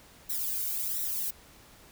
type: noise with flanger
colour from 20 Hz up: violet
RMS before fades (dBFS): -32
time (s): 0.29-1.31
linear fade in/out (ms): 10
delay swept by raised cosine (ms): 0.52 to 1.36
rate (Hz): 1.4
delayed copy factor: +0.95
effects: pink hiss -55 dBFS RMS until 1.91 s